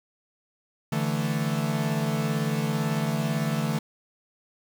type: chord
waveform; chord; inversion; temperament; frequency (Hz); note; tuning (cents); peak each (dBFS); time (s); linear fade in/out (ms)
45% pulse; D suspended second; none; equal; 146.83 / 164.81 / 220; D3 / E3 / A3; 0 / 0 / 0; -28 / -30 / -29; 0.92-3.79; 5
effects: 8-bit